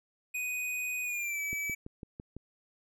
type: tone with pitch glide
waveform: square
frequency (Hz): 2491 to 2297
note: D#7 to D7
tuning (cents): +1 to -39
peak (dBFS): -33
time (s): 0.34-1.75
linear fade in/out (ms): 10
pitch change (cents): -140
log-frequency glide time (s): 1.03-1.41
type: click train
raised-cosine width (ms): 3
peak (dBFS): -29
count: 6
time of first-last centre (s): 1.53-2.366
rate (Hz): 5.98
effects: none